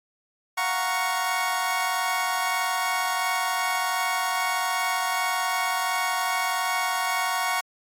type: chord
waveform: 25% pulse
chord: Gb major seventh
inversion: third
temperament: equal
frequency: 698.5 / 740 / 932.3 / 1108.7 Hz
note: F5 / Gb5 / Bb5 / Db6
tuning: 0 / 0 / 0 / 0 cents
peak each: -30 / -25 / -26 / -24 dBFS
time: 0.57-7.61 s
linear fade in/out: 10 ms
effects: AAC 48 kbps